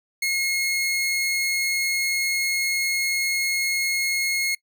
sawtooth tone, 2161 Hz, C#7, 45 cents flat, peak -18 dBFS, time 0.22-4.55 s, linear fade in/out 5 ms, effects noise-tail reverb RT60 0.1 s tail -23 dB re dry

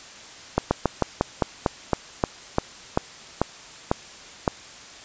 slowing click train, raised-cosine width 1 ms, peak -4 dBFS, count 14, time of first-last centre 0.58-4.478 s, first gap 130 ms, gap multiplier 1.13, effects white hiss -43 dBFS RMS until 5.04 s + resampled to 16000 Hz

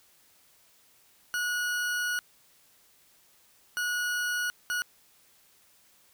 40% pulse tone bursts at uneven times, 1458 Hz, F#6, 26 cents flat, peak -27 dBFS, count 3, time 1.34-2.19 / 3.77-4.5 / 4.7-4.82 s, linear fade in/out 0 ms, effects white hiss -62 dBFS RMS until 6.13 s

